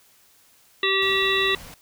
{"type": "harmonic tone", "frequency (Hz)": 386.9, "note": "G4", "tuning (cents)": -23, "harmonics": [1, 3, 5, 7, 9, 10], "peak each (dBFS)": [-25, -28, -24, -26, -28, -26], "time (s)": [0.83, 1.55], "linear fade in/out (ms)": 2}
{"type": "band-stop noise", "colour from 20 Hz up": "pink", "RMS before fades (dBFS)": -42, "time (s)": [1.02, 1.74], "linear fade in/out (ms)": 0, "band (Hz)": [310, 440], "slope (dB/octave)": 96}
{"effects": ["white hiss -57 dBFS RMS until 1.81 s"]}